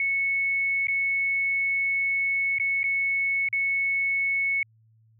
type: tone with dropouts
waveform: sine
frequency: 2206 Hz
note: C#7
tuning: 9 cents flat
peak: -22 dBFS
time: 0-4.63 s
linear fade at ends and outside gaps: 2 ms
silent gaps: 0.871-0.883 / 2.585-2.598 / 2.832-2.84 / 3.487-3.528 s
effects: added 111 Hz sine -57 dBFS peak until 5.19 s